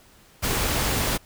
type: noise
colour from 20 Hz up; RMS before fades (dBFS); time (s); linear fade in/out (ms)
pink; -24; 0.42-1.18; 20
effects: pink hiss -54 dBFS RMS until 1.25 s